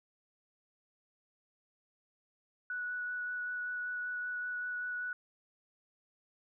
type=tone with vibrato; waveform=sine; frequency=1473 Hz; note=F#6; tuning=8 cents flat; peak=-35 dBFS; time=2.7-5.13 s; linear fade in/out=2 ms; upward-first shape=sine; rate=5.2 Hz; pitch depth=9 cents each way; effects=none